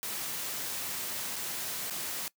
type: noise with dropouts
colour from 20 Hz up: white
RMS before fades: -36 dBFS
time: 0.03-2.28 s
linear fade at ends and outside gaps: 0 ms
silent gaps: 1.358-1.363 / 1.899-1.907 s
effects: noise-tail reverb RT60 0.1 s tail -21 dB re dry + high-pass 100 Hz 12 dB/octave